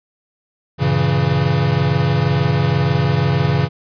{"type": "chord", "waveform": "square", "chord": "G diminished seventh", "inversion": "none", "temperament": "equal with one note detuned", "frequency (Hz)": [96.32, 116.54, 138.59, 164.81], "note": ["G2", "Bb2", "Db3", "Fb3"], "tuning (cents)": [-30, 0, 0, 0], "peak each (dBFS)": [-23, -23, -17, -21], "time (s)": [0.78, 3.69], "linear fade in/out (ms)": 50, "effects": ["resampled to 11025 Hz"]}